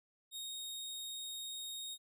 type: tone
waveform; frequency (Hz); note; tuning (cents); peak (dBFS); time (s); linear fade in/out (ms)
sawtooth; 3729; A#7; 0; -39; 0.31-1.98; 50
effects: none